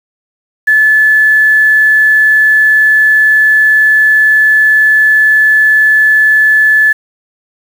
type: tone with quantisation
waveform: sine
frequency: 1731 Hz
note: A6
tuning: 29 cents flat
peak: -4 dBFS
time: 0.67-6.93 s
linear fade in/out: 10 ms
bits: 5
effects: none